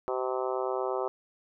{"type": "harmonic tone", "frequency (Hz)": 128.6, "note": "C3", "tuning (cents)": -30, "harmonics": [3, 4, 5, 6, 7, 8, 9, 10], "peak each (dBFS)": [-32, -34, -36, -38, -39, -40, -41, -42], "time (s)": [0.08, 1.08], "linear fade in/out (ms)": 0, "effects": []}